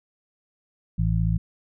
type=harmonic tone; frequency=55 Hz; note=A1; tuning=in tune; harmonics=1 / 2 / 3; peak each=-24 / -24 / -24 dBFS; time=0.98-1.38 s; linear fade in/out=10 ms; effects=none